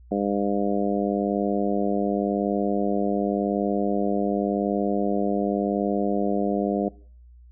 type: harmonic tone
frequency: 100.9 Hz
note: G#2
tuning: 49 cents flat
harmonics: 2 / 3 / 4 / 5 / 6 / 7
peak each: -26 / -28 / -29 / -30 / -31 / -31 dBFS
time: 0.11-6.89 s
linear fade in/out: 10 ms
effects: noise-tail reverb RT60 0.5 s tail -22 dB re dry + added 60 Hz sine -46 dBFS peak until 7.51 s